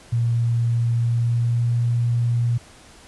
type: tone with pitch glide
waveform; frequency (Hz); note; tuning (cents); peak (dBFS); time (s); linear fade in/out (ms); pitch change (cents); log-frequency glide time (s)
sine; 117.4 to 118.9; A#2 to A#2; +13 to +35; -17; 0.12-2.58; 10; +22; 0.99-1.7
effects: pink hiss -47 dBFS RMS until 3.07 s + resampled to 24000 Hz